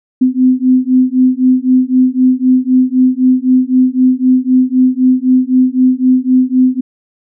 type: beating tone pair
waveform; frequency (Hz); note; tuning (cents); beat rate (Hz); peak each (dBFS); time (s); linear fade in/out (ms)
sine; 253.9 / 257.8; B3 / C4; +48 / -26; 3.9; -10; 0.21-6.81; 10
effects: none